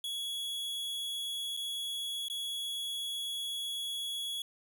45% pulse tone with dropouts, 3358 Hz, G#7, 18 cents sharp, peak -35 dBFS, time 0.04-4.42 s, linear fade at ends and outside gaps 2 ms, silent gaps 1.567-1.572 / 2.284-2.299 s, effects none

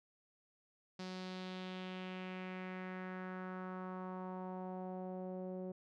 sawtooth tone with low-pass filter sweep, 185 Hz, F#3, in tune, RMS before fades -45 dBFS, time 0.99-5.72 s, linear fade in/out 5 ms, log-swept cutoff 4900 to 500 Hz, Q 2.4, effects none

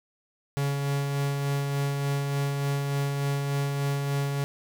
45% pulse tone with tremolo, 140.6 Hz, C#3, 25 cents sharp, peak -24 dBFS, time 0.57-4.44 s, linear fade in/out 0 ms, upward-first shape sine, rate 3.4 Hz, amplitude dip 30%, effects none

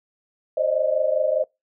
sine tone cluster, 526 / 602 / 627 Hz, C5 / D5 / D#5, +9 / +43 / +13 cents, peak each -23 / -23 / -23 dBFS, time 0.57-1.44 s, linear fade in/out 5 ms, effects noise-tail reverb RT60 0.2 s tail -24 dB re dry

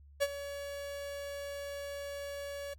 45% pulse tone with ADSR envelope, 566 Hz, C#5, 36 cents sharp, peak -25 dBFS, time 0.2-2.74 s, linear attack 26 ms, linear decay 43 ms, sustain -14 dB, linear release 8 ms, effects added 71 Hz sine -54 dBFS peak until 2.78 s + AAC 64 kbps

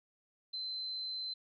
sine tone, 4074 Hz, C8, 47 cents flat, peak -37 dBFS, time 0.53-1.34 s, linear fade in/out 10 ms, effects none

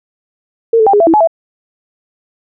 sine tone with pitch steps, 457.4 / 438 / 792 / 413 / 669 / 327.7 / 849 / 659 Hz, A#4 / A4 / G5 / G#4 / E5 / E4 / G#5 / E5, -33 / -8 / +18 / -10 / +25 / -10 / +38 / -1 cents, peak -5 dBFS, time 0.73-1.274 s, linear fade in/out 5 ms, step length 68 ms, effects none

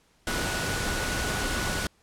sine tone in noise, 1471 Hz, F#6, 11 cents flat, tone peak -34 dBFS, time 0.27-1.87 s, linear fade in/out 2 ms, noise pink, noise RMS -29 dBFS, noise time 0.27-1.87 s, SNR -8 dB, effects pink hiss -64 dBFS RMS until 2.02 s + low-pass 10000 Hz 12 dB/octave

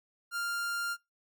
45% pulse tone, 1396.9 Hz, F6, in tune, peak -32 dBFS, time 0.31-0.97 s, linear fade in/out 50 ms, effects noise-tail reverb RT60 0.2 s tail -23 dB re dry

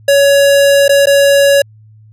square tone with dropouts, 561 Hz, C#5, 21 cents sharp, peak -6 dBFS, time 0.08-1.62 s, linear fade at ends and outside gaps 5 ms, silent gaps 0.881-0.892 / 1.058-1.069 s, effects added 108 Hz sine -38 dBFS peak until 2.12 s + resampled to 32000 Hz

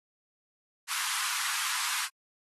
pink high-pass noise, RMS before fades -32 dBFS, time 0.87-2.09 s, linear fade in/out 50 ms, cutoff 980 Hz, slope 48 dB/octave, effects AAC 32 kbps

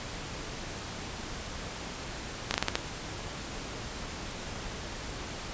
slowing click train, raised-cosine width 0.2 ms, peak -8 dBFS, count 6, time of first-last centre 2.51-2.755 s, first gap 31 ms, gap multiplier 1.23, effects pink hiss -39 dBFS RMS until 5.53 s + resampled to 16000 Hz

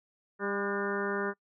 harmonic tone with a mistuned harmonic, 200 Hz, G3, 35 cents sharp, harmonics 1 / 2 / 3 / 4 / 5 / 6 / 7 / 8 / 9, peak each -37 / -33 / -41 / -45 / -41 / -40 / -37 / -42 / -41 dBFS, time 0.39-1.34 s, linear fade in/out 50 ms, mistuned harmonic 7, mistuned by +54 cents, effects noise-tail reverb RT60 0.1 s tail -25 dB re dry

